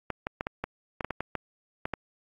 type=clicks; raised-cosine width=0.5 ms; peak=-15 dBFS; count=12; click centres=0.103 / 0.269 / 0.409 / 0.469 / 0.64 / 1.008 / 1.046 / 1.107 / 1.206 / 1.353 / 1.855 / 1.937 s; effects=AAC 32 kbps